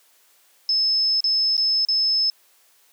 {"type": "tone with dropouts", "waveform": "sine", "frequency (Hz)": 5220, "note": "E8", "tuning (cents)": -18, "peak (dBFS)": -17, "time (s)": [0.69, 2.3], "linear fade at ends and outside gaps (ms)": 1, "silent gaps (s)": [[1.205, 1.241], [1.568, 1.578], [1.85, 1.886]], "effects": ["white hiss -58 dBFS RMS until 2.92 s", "high-pass 400 Hz 12 dB/octave"]}